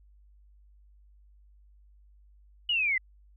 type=linear sweep; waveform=sine; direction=down; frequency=2960 to 1989 Hz; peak=-24 dBFS; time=2.69-2.98 s; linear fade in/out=5 ms; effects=added 50 Hz sine -55 dBFS peak until 3.36 s